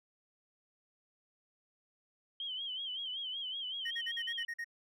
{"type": "tone with vibrato", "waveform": "sine", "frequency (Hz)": 3136, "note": "G7", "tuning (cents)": 0, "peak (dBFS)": -37, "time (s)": [2.4, 4.45], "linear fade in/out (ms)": 2, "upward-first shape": "sine", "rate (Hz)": 5.3, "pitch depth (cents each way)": 94}
{"type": "tone bursts", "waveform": "triangle", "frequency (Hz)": 1864.7, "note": "A#6", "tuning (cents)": 0, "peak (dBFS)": -35, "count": 8, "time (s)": [3.85, 4.645], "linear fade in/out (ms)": 10, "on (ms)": 60, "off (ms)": 45}
{"effects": []}